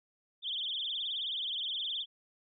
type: tone with vibrato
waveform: sine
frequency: 3330 Hz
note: G#7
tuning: 4 cents sharp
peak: -33 dBFS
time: 0.42-2.06 s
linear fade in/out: 50 ms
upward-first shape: triangle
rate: 19 Hz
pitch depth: 190 cents each way
effects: none